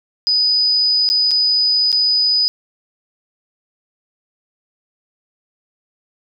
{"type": "tone with dropouts", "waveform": "sine", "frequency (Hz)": 4978, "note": "D#8", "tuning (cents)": 0, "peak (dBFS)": -12, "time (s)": [0.27, 2.48], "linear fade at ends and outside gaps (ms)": 0, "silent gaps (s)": [[1.09, 1.1], [1.309, 1.314], [1.918, 1.927]], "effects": []}